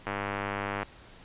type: click train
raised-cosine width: 0.5 ms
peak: -16 dBFS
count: 77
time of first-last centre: 0.07-0.83 s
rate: 100 Hz
effects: pink hiss -52 dBFS RMS until 1.24 s + resampled to 8000 Hz